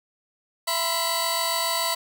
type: tone cluster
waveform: sawtooth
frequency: 669 / 977 / 1024 / 3908 / 4529 Hz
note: E5 / B5 / C6 / B7 / C#8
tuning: +25 / -19 / -38 / -19 / +36 cents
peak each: -26 dBFS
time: 0.67-1.95 s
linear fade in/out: 10 ms
effects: 9-bit